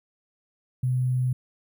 sine tone with sample-and-hold, 126.9 Hz, B2, 47 cents sharp, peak -21 dBFS, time 0.83-1.33 s, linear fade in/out 5 ms, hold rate 11025 Hz, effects none

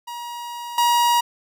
45% pulse tone with level steps, 954 Hz, A#5, 40 cents sharp, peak -30 / -15 dBFS, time 0.07-1.21 s, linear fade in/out 10 ms, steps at 0.78 s, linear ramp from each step 2 ms, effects none

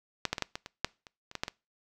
clicks, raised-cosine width 0.2 ms, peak -10 / -11 / -16 / -11 / -18 / -23 / -9 / -30 / -28 / -17 / -12 / -18 dBFS, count 12, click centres 0.253 / 0.33 / 0.382 / 0.423 / 0.555 / 0.661 / 0.846 / 1.068 / 1.314 / 1.353 / 1.435 / 1.481 s, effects noise-tail reverb RT60 0.3 s tail -24 dB re dry

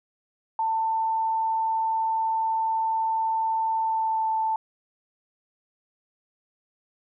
sine tone with pitch glide, 892 to 883.8 Hz, A5 to A5, +23 to +7 cents, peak -22 dBFS, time 0.59-4.56 s, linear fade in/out 2 ms, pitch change -16 cents, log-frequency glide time 3.79-4.3 s, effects none

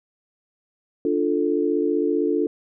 sine chord, D minor, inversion none, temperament equal, 293.7 / 349.2 / 440 Hz, D4 / F4 / A4, 0 / 0 / 0 cents, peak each -23 dBFS, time 1.05-2.47 s, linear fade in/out 2 ms, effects none

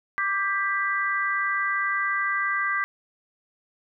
sine chord, G major, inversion second, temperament equal with one note detuned, 1174.7 / 1587.1 / 1975.5 Hz, D6 / G6 / B6, 0 / +21 / 0 cents, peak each -27 dBFS, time 0.18-2.84 s, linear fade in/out 0 ms, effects none

